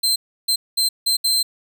sawtooth tone bursts at uneven times, 4117 Hz, C8, 29 cents flat, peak -13 dBFS, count 5, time 0.03-0.16 / 0.48-0.56 / 0.77-0.89 / 1.06-1.17 / 1.24-1.43 s, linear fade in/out 10 ms, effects none

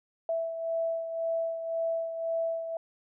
sine beating tone pair, 659.3 / 661.2 Hz, E5 / E5, 0 / +5 cents, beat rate 1.9 Hz, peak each -29 / -37 dBFS, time 0.29-2.77 s, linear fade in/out 2 ms, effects none

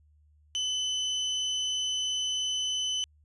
35% pulse tone, 3021 Hz, F#7, 35 cents sharp, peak -26 dBFS, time 0.55-3.04 s, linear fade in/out 0 ms, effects added 75 Hz sine -59 dBFS peak until 3.24 s + resampled to 24000 Hz

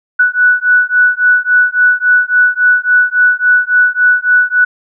sine beating tone pair, 1478 / 1481.6 Hz, F#6 / F#6, -2 / +2 cents, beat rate 3.6 Hz, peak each -10 dBFS, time 0.19-4.65 s, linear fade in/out 10 ms, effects none

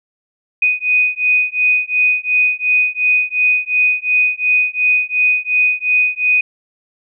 sine beating tone pair, 2489 / 2491.8 Hz, D#7 / D#7, 0 / +2 cents, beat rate 2.8 Hz, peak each -15 dBFS, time 0.62-6.41 s, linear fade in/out 5 ms, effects none

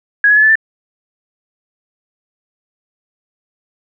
sine tone with pitch steps, 1661 / 1688.1 / 1715.6 / 1743.6 / 1772 Hz, G#6 / G#6 / A6 / A6 / A6, 0 / +28 / -44 / -16 / +12 cents, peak -6 dBFS, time 0.24-0.555 s, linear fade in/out 2 ms, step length 63 ms, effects none

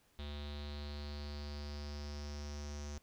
square tone with low-pass filter sweep, 73.1 Hz, D2, 7 cents flat, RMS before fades -44 dBFS, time 0.19-2.98 s, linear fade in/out 0 ms, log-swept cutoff 3700 to 6100 Hz, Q 6.2, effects pink hiss -71 dBFS RMS until 3.02 s

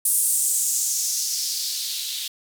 violet noise with band-pass filter sweep, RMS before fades -24 dBFS, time 0.05-2.28 s, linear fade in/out 5 ms, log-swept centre 9800 to 3400 Hz, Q 2.8, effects none

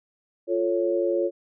sine chord, F augmented, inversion none, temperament equal, 349.2 / 440 / 554.4 Hz, F4 / A4 / C#5, 0 / 0 / 0 cents, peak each -24 / -28 / -25 dBFS, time 0.47-1.31 s, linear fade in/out 50 ms, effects none

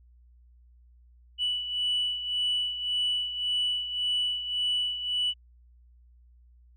sine beating tone pair, 2960 / 2961.8 Hz, F#7 / F#7, 0 / +1 cents, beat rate 1.8 Hz, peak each -26 / -32 dBFS, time 1.38-5.34 s, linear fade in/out 50 ms, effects tanh soft clip ceiling -21 dBFS + added 60 Hz sine -54 dBFS peak until 6.76 s

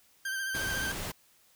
40% pulse tone with vibrato, 1568 Hz, G6, in tune, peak -31 dBFS, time 0.25-0.92 s, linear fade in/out 5 ms, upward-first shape sine, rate 14 Hz, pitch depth 31 cents each way
pink noise, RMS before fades -37 dBFS, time 0.54-1.12 s, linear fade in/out 10 ms
effects white hiss -64 dBFS RMS until 1.55 s

